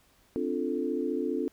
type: chord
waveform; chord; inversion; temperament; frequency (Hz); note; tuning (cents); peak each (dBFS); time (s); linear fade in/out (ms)
sine; D minor seventh; third; equal with one note detuned; 259.4 / 293.7 / 349.2 / 440; C4 / D4 / F4 / A4; -15 / 0 / 0 / 0; -33; 0.36-1.48; 0
effects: pink hiss -64 dBFS RMS until 1.52 s